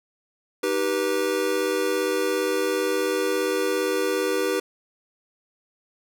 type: chord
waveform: square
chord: Eb augmented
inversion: none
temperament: just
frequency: 311.1 / 388.9 / 486.1 Hz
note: Eb4 / G4 / B4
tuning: 0 / -14 / -28 cents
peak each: -30 / -26 / -26 dBFS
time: 0.63-4.6 s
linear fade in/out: 5 ms
effects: none